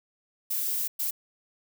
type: noise bursts at uneven times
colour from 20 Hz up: violet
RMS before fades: -29 dBFS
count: 2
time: 0.5-0.88 / 0.99-1.11 s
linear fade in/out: 10 ms
effects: none